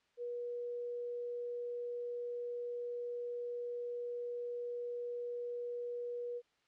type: tone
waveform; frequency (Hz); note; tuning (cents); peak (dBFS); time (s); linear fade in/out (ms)
sine; 482.3; B4; -41; -38; 0.17-6.42; 50
effects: white hiss -75 dBFS RMS until 6.67 s + low-pass 4000 Hz 12 dB/octave